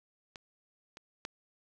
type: clicks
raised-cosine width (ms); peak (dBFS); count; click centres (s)
0.2; -27 / -30 / -20; 3; 0.358 / 0.971 / 1.251
effects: 10-bit